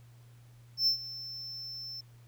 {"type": "tone with ADSR envelope", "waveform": "triangle", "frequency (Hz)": 5330, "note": "E8", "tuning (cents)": 18, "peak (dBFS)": -21, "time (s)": [0.77, 2.01], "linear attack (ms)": 100, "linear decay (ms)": 100, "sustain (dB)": -17, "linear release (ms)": 8, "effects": ["added 119 Hz sine -53 dBFS peak until 2.27 s", "pink hiss -66 dBFS RMS until 2.27 s"]}